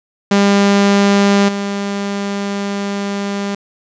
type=tone with level steps; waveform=sawtooth; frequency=200.4 Hz; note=G3; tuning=38 cents sharp; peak=-5 / -14 dBFS; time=0.31-3.55 s; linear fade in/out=5 ms; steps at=1.48 s; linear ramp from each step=10 ms; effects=resampled to 16000 Hz + 7-bit